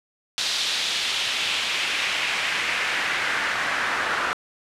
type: noise with band-pass filter sweep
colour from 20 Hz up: pink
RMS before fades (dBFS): -25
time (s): 0.38-4.33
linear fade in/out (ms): 0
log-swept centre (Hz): 4000 to 1400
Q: 1.8
effects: low-pass 11000 Hz 12 dB/octave